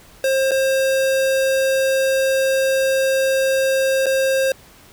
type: tone with dropouts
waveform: square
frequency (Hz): 533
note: C5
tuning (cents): +32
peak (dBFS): -16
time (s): 0.24-4.52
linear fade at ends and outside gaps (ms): 2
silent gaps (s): 0.51-0.516 / 4.059-4.065
effects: pink hiss -47 dBFS RMS until 4.92 s